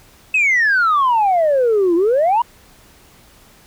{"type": "exponential two-way sweep", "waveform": "sine", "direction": "down then up", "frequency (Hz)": [2619, 329.6, 988], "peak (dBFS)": -10, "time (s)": [0.34, 2.42], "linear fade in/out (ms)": 5, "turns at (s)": 1.95, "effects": ["tanh soft clip ceiling -9 dBFS", "pink hiss -48 dBFS RMS until 3.66 s"]}